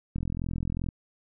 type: click train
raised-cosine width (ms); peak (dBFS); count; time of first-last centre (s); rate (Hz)
5; -19; 32; 0.16-0.888; 42.6
effects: none